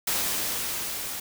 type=noise with level ramp; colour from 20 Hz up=white; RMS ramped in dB=-26 to -34 dBFS; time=0.07-1.2 s; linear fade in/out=5 ms; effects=none